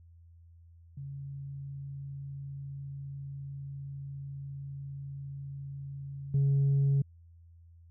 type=tone with level steps; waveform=sine; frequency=138.59 Hz; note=C#3; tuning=in tune; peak=-38 / -21 dBFS; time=0.97-7.02 s; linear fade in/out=5 ms; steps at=6.34 s; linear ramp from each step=5 ms; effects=tanh soft clip ceiling -21 dBFS + added 84 Hz sine -53 dBFS peak until 7.9 s